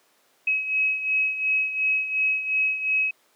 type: beating tone pair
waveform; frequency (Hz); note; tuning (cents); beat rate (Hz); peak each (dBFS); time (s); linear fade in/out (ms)
sine; 2555 / 2557.8; D#7 / D#7; +45 / +47; 2.8; -22 / -28; 0.47-3.11; 5
effects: pink hiss -62 dBFS RMS until 3.35 s + high-pass 400 Hz 12 dB/octave